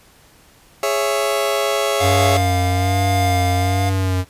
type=chord; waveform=sawtooth; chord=C# minor; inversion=second; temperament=just; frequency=415.8 / 554.4 / 665.2 Hz; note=G#4 / C#5 / E5; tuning=+2 / 0 / +16 cents; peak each=-18 / -16 / -18 dBFS; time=0.83-2.37 s; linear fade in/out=2 ms
type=tone with tremolo; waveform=square; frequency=705 Hz; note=F5; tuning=16 cents sharp; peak=-18 dBFS; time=2-3.9 s; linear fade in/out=10 ms; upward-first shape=triangle; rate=1 Hz; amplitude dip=45%
type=tone with vibrato; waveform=square; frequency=93.6 Hz; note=F#2; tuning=20 cents sharp; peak=-17 dBFS; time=2-4.25 s; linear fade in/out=50 ms; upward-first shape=sine; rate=1.2 Hz; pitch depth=41 cents each way
effects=pink hiss -50 dBFS RMS until 4.29 s + resampled to 32000 Hz

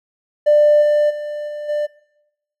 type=tone with level steps; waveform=triangle; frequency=594 Hz; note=D5; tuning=20 cents sharp; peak=-5 / -9 / -21 / -23 / -15 dBFS; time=0.46-1.87 s; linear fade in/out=20 ms; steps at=0.81 / 1.09 / 1.47 / 1.68 s; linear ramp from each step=20 ms; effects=noise-tail reverb RT60 0.8 s tail -20 dB re dry + tanh soft clip ceiling -6 dBFS

